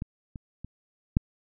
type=clicks; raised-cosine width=5 ms; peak=-20 / -26 / -26 / -8 dBFS; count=4; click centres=0.021 / 0.358 / 0.646 / 1.169 s; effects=none

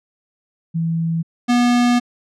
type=tone pair in turn; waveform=sine / square; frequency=164.81 / 242.8 Hz; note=E3 / B3; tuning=0 / -29 cents; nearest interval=perfect fifth; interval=671 cents; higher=second; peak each=-17 / -13 dBFS; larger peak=second; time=0.74-1.23 / 1.48-2 s; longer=second; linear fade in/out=20 ms; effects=low-pass 7000 Hz 12 dB/octave

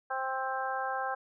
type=harmonic tone; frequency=263.4 Hz; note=C4; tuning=12 cents sharp; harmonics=2 / 3 / 4 / 5 / 6; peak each=-39 / -34 / -38 / -39 / -38 dBFS; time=0.1-1.15 s; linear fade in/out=10 ms; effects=none

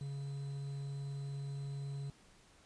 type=tone with quantisation; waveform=triangle; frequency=139.5 Hz; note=C#3; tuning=11 cents sharp; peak=-37 dBFS; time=0.01-2.1 s; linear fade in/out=2 ms; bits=10; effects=pink hiss -64 dBFS RMS until 2.65 s + resampled to 22050 Hz

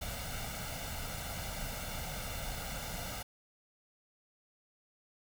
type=noise with comb filter; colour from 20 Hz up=pink; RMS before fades=-40 dBFS; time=0.01-3.23 s; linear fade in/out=10 ms; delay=1.4 ms; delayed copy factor=+0.7; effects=none

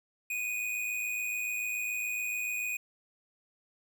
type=tone with amplitude modulation; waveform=square; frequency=2479 Hz; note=D#7; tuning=7 cents flat; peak=-30 dBFS; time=0.3-2.77 s; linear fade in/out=5 ms; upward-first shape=sine; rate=107 Hz; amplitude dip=50%; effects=10-bit

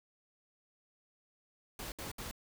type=noise bursts; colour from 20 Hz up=pink; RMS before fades=-43 dBFS; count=3; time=1.79-2.312 s; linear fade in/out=2 ms; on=130 ms; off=66 ms; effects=none

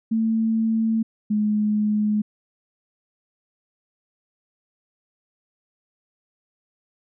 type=tone pair in turn; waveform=sine; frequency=223.5 / 211 Hz; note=A3 / G#3; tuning=+27 / +28 cents; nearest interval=minor second; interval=99 cents; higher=first; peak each=-18 dBFS; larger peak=neither; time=0.11-1.03 / 1.3-2.22 s; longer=neither; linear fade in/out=10 ms; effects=none

